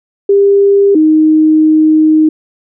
sine tone pair in turn, 399.4 / 311.6 Hz, G4 / D#4, +32 / +3 cents, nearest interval major third, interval 429 cents, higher first, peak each -4 dBFS, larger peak neither, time 0.29-0.95 / 0.95-2.29 s, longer second, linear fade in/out 5 ms, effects none

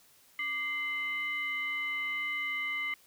sine tone with frequency modulation, 2081 Hz, C7, 10 cents flat, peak -31 dBFS, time 0.39-2.94 s, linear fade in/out 2 ms, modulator 901 Hz, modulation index 0.55, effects white hiss -62 dBFS RMS until 3.06 s

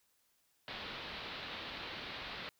white low-pass noise, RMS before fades -45 dBFS, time 0.68-2.49 s, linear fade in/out 0 ms, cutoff 4200 Hz, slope 48 dB/octave, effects white hiss -75 dBFS RMS until 2.59 s

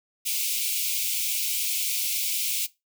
white high-pass noise, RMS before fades -27 dBFS, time 0.25-2.67 s, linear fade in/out 20 ms, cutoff 2200 Hz, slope 96 dB/octave, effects noise-tail reverb RT60 0.2 s tail -18 dB re dry

